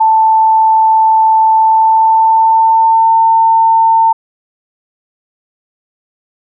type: tone with pitch glide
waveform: sine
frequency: 883 to 900 Hz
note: A5 to A5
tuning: +6 to +39 cents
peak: -5 dBFS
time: 0-4.13 s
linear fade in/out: 10 ms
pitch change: +33 cents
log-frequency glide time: 1.55-3.09 s
effects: none